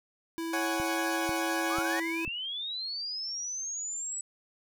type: tone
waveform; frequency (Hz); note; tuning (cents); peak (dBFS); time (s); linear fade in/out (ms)
square; 329.9; E4; +1; -33; 0.38-2.25; 0
type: chord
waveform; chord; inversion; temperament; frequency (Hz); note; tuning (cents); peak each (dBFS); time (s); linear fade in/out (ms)
20% pulse; C# suspended fourth; none; equal; 554.4 / 740 / 830.6; C#5 / F#5 / G#5; 0 / 0 / 0; -30; 0.53-2; 5
type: click train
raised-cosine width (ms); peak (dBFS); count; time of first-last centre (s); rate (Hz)
5; -28; 4; 0.8-2.278; 2.03
type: linear sweep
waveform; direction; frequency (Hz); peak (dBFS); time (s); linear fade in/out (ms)
sine; up; 1113 to 7902; -33; 1.7-4.21; 2
effects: none